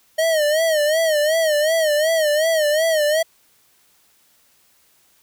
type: tone with vibrato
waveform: square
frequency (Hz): 623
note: D#5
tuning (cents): +2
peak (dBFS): -16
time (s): 0.18-3.23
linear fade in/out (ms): 10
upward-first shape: sine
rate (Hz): 2.7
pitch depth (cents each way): 100
effects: white hiss -58 dBFS RMS until 5.22 s